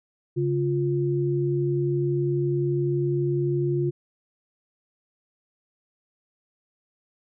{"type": "tone pair together", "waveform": "sine", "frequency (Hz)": [139.41, 351.3], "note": ["C#3", "F4"], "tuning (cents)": [10, 10], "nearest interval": "octave + major third", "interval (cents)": 1600, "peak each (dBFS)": -24, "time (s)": [0.36, 3.91], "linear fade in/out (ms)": 20, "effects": []}